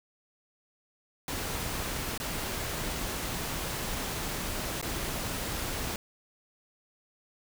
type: noise with dropouts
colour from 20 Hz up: pink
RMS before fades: -34 dBFS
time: 1.28-5.96 s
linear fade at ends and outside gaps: 1 ms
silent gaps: 2.177-2.2 / 4.814-4.826 s
effects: none